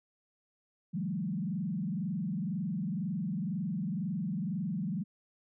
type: tone with frequency modulation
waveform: sine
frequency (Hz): 185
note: F#3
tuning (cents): 0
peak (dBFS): -31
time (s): 0.93-5.04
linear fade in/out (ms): 20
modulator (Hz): 22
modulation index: 1.5
effects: none